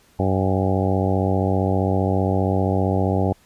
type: harmonic tone with a mistuned harmonic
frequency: 95.2 Hz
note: F#2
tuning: 50 cents sharp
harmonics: 1 / 2 / 3 / 4 / 5 / 6 / 7 / 8 / 9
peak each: -21 / -24 / -26 / -27 / -28 / -29 / -29 / -30 / -31 dBFS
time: 0.19-3.33 s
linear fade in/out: 5 ms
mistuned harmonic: 9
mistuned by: -66 cents
effects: pink hiss -56 dBFS RMS until 3.45 s + resampled to 32000 Hz